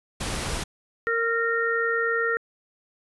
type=noise; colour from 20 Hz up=pink; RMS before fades=-29 dBFS; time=0.2-0.64 s; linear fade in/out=10 ms
type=harmonic tone; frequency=461.2 Hz; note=A#4; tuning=19 cents flat; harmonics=1 / 3 / 4; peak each=-26 / -26 / -26 dBFS; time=1.07-2.37 s; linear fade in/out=0 ms
effects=resampled to 24000 Hz